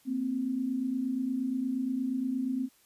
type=tone pair together; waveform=sine; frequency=233.1 / 261.6 Hz; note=A#3 / C4; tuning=0 / 0 cents; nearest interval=major second; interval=200 cents; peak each=-35 / -29 dBFS; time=0.05-2.69 s; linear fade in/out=50 ms; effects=white hiss -64 dBFS RMS until 2.85 s + resampled to 32000 Hz